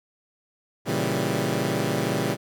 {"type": "chord", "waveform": "15% pulse", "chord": "A# diminished seventh", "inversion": "none", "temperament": "equal", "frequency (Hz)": [116.54, 138.59, 164.81, 196], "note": ["A#2", "C#3", "E3", "G3"], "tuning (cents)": [0, 0, 0, 0], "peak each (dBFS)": [-23, -22, -23, -22], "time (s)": [0.85, 2.37], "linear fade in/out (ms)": 50, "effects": []}